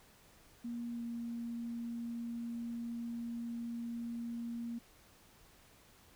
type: tone with pitch glide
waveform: sine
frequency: 236.6 to 234.3 Hz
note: A#3 to A#3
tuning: +26 to +9 cents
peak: -38 dBFS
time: 0.64-4.79 s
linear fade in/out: 10 ms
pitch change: -17 cents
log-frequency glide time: 0.93-1.01 s
effects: pink hiss -63 dBFS RMS until 6.15 s